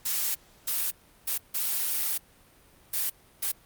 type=noise bursts at uneven times; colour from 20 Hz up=blue; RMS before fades=-28 dBFS; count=6; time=0.05-0.35 / 0.67-0.91 / 1.27-1.38 / 1.54-2.18 / 2.93-3.1 / 3.42-3.52 s; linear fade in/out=10 ms; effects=pink hiss -58 dBFS RMS until 3.65 s + Opus 48 kbps